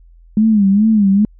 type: tone with vibrato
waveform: sine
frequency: 207.7 Hz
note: G#3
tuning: in tune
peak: -8 dBFS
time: 0.37-1.25 s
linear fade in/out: 2 ms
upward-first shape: sine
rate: 2.4 Hz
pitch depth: 120 cents each way
effects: added 42 Hz sine -41 dBFS peak until 1.39 s